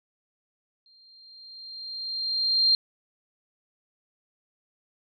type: tone with exponential growth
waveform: sine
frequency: 4186 Hz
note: C8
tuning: in tune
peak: -16 dBFS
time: 0.86-2.75 s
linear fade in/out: 1 ms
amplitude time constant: 410 ms
effects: none